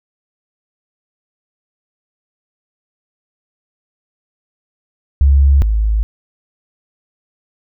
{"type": "tone pair in turn", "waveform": "sine", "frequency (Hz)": [69.3, 53.51], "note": ["C#2", "A1"], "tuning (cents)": [0, -48], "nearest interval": "major third", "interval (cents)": 448, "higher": "first", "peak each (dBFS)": [-6, -11], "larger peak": "first", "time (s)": [[5.21, 5.62], [5.62, 6.03]], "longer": "neither", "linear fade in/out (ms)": 0, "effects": []}